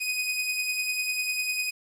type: beating tone pair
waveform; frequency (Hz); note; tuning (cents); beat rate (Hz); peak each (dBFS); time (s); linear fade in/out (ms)
sawtooth; 2489 / 2499; D#7 / D#7; 0 / +7; 10; -31 / -24; 0-1.71; 20
effects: resampled to 32000 Hz + 9-bit